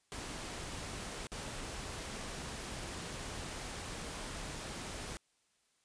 pink noise with dropouts, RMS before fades -43 dBFS, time 0.12-5.17 s, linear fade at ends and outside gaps 0 ms, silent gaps 1.27-1.318 s, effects white hiss -75 dBFS RMS until 5.84 s + resampled to 22050 Hz

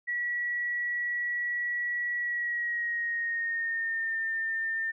sine tone with pitch glide, 1933 to 1803.6 Hz, B6 to A6, -38 to +42 cents, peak -28 dBFS, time 0.07-4.92 s, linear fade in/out 20 ms, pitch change -120 cents, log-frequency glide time 2.19-4.19 s, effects none

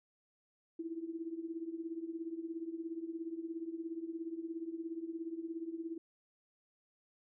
sine tone with tremolo, 329.6 Hz, E4, in tune, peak -35 dBFS, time 0.79-5.98 s, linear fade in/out 5 ms, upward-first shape triangle, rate 17 Hz, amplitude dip 85%, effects none

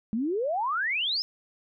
sine exponential sweep, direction up, 207.7 to 5274 Hz, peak -25 dBFS, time 0.13-1.22 s, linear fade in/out 0 ms, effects none

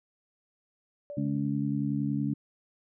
sine tone with exponential decay, 579 Hz, D5, 25 cents flat, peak -35 dBFS, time 1.1-1.56 s, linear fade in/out 0 ms, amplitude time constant 100 ms
harmonic tone, 70.7 Hz, C#2, 35 cents sharp, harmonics 2 / 3 / 4, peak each -31 / -31 / -31 dBFS, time 1.17-2.34 s, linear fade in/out 5 ms
effects none

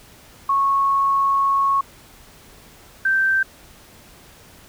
sine tone pair in turn, 1101 / 1561.5 Hz, C#6 / G6, -12 / -7 cents, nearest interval tritone, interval 605 cents, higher second, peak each -15 dBFS, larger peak neither, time 0.49-1.81 / 3.05-3.43 s, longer first, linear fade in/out 5 ms, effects pink hiss -47 dBFS RMS until 4.68 s

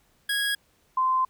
25% pulse / sine tone pair in turn, 1653 / 1036.2 Hz, G#6 / C6, -9 / -17 cents, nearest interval minor sixth, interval 808 cents, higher first, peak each -20 dBFS, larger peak neither, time 0.29-0.55 / 0.97-1.25 s, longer second, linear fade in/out 5 ms, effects pink hiss -65 dBFS RMS until 1.29 s

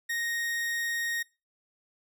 40% pulse tone, 1864.7 Hz, A#6, in tune, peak -28 dBFS, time 0.09-1.23 s, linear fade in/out 10 ms, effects noise-tail reverb RT60 0.3 s tail -24 dB re dry

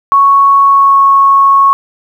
sine tone with pitch glide, 1108.7 to 1101.7 Hz, C#6 to C#6, 0 to -11 cents, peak -3 dBFS, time 0.12-1.73 s, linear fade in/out 0 ms, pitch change -11 cents, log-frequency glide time 0.64-1.01 s, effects 7-bit

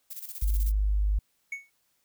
violet noise with tremolo, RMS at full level -38 dBFS, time 0.1-0.72 s, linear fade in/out 10 ms, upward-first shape square, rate 16 Hz, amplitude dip 65%
sine tone, 50.9 Hz, G#1, 34 cents flat, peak -22 dBFS, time 0.42-1.19 s, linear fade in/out 5 ms
triangle tone with exponential decay, 2217 Hz, C#7, in tune, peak -27 dBFS, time 1.52-1.7 s, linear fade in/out 5 ms, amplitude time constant 38 ms
effects white hiss -72 dBFS RMS until 2.04 s

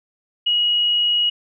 sine tone, 2900 Hz, F#7, 35 cents flat, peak -15 dBFS, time 0.46-1.3 s, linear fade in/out 10 ms, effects none

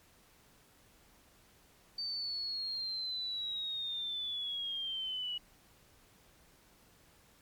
sine linear sweep, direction down, 4600 to 2913 Hz, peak -35 dBFS, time 1.98-5.38 s, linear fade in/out 5 ms, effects pink hiss -64 dBFS RMS until 7.41 s + MP3 96 kbps

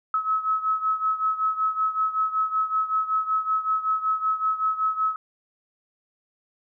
sine beating tone pair, 1287 / 1292.3 Hz, E6 / E6, -42 / -35 cents, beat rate 5.3 Hz, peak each -23 / -27 dBFS, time 0.14-5.16 s, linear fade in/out 2 ms, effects none

